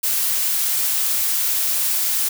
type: noise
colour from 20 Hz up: blue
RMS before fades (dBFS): -20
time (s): 0.03-2.29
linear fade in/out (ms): 10
effects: none